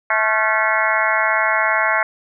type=harmonic tone with a mistuned harmonic; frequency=217.3 Hz; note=A3; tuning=21 cents flat; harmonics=3 / 4 / 5 / 6 / 7 / 8 / 9 / 10; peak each=-23 / -23 / -23 / -23 / -23 / -23 / -23 / -23 dBFS; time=0.1-2.03 s; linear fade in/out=2 ms; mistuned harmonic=6; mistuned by=+100 cents; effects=none